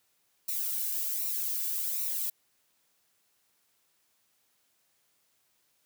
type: noise with flanger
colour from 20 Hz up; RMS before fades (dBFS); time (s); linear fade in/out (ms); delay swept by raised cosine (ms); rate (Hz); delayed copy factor
violet; -32; 0.48-2.3; 5; 0.61 to 1.61; 1.3; -0.6
effects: white hiss -72 dBFS RMS until 5.85 s + high-pass 80 Hz 12 dB/octave